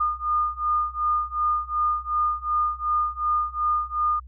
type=beating tone pair; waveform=sine; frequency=1216 / 1218.7 Hz; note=D#6 / D#6; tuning=-40 / -36 cents; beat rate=2.7 Hz; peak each=-25 / -24 dBFS; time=0-4.2 s; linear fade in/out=10 ms; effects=added 63 Hz sine -40 dBFS peak until 4.27 s